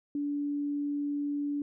sine tone, 288.7 Hz, D4, 30 cents flat, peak -29 dBFS, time 0.15-1.62 s, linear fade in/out 2 ms, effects none

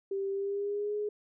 sine tone with pitch glide, 392 to 417.7 Hz, G4 to G#4, 0 to +10 cents, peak -30 dBFS, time 0.11-1.09 s, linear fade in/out 5 ms, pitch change +110 cents, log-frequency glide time 0.31-0.95 s, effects none

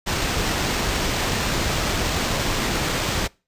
pink noise with sample-and-hold, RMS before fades -23 dBFS, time 0.06-3.28 s, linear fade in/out 20 ms, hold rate 11025 Hz, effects noise-tail reverb RT60 0.3 s tail -24 dB re dry + resampled to 32000 Hz

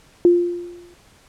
sine tone with exponential decay, 349.2 Hz, F4, in tune, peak -7 dBFS, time 0.25-0.94 s, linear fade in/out 1 ms, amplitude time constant 150 ms, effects pink hiss -52 dBFS RMS until 1.28 s + low-pass 10000 Hz 12 dB/octave

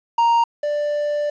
triangle tone pair in turn, 932.3 / 589.5 Hz, A#5 / D5, 0 / +6 cents, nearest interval minor sixth, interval 794 cents, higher first, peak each -11 / -17 dBFS, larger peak first, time 0.18-0.44 / 0.63-1.3 s, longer second, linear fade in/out 5 ms, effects resampled to 16000 Hz + 8-bit

